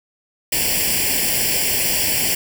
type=noise with comb filter; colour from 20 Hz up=white; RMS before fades=-19 dBFS; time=0.52-2.35 s; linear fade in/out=5 ms; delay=0.39 ms; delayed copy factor=+0.95; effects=none

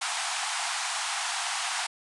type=band-pass noise; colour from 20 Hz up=pink; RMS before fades=-31 dBFS; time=0.01-1.87 s; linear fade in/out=10 ms; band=700 to 10000 Hz; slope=96 dB/octave; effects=none

